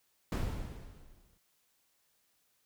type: noise with exponential decay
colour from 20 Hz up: brown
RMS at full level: -29 dBFS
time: 0.32-1.38 s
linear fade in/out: 2 ms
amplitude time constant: 230 ms
effects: white hiss -74 dBFS RMS until 2.65 s